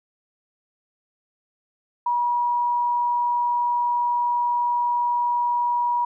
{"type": "tone", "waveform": "sine", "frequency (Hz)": 963, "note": "B5", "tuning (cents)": -44, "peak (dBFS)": -19, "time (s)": [2.06, 6.05], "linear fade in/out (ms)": 5, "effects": []}